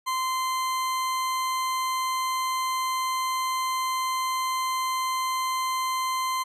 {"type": "tone", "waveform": "40% pulse", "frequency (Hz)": 1037, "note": "C6", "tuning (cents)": -16, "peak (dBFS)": -24, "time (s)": [0.06, 6.44], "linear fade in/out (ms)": 20, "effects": ["resampled to 32000 Hz"]}